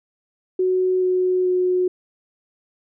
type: tone with pitch steps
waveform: sine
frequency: 370 / 367.2 / 364.5 Hz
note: F#4 / F#4 / F#4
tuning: 0 / -13 / -26 cents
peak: -16 dBFS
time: 0.59-1.88 s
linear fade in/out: 5 ms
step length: 430 ms
effects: none